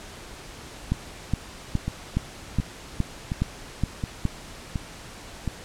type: two click trains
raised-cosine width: 5 ms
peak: -10 / -14 dBFS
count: 9 / 6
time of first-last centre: 0.92-4.253 / 1.88-5.477 s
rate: 2.4 / 1.39 Hz
effects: pink hiss -42 dBFS RMS until 5.64 s + low-pass 9000 Hz 12 dB/octave